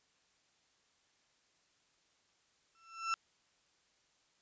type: tone with exponential growth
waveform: 35% pulse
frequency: 1339 Hz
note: E6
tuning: 27 cents sharp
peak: -28 dBFS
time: 2.75-3.14 s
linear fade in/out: 0 ms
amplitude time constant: 84 ms
effects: white hiss -73 dBFS RMS until 4.41 s + resampled to 16000 Hz